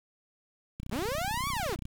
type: click train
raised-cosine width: 5 ms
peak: -27 dBFS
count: 34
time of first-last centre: 0.8-1.854 s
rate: 31.3 Hz
type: linear two-way sweep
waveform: sawtooth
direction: up then down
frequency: 177.6 to 1166 to 287.5 Hz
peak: -27 dBFS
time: 0.91-1.76 s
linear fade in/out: 20 ms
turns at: 1.49 s
effects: 8-bit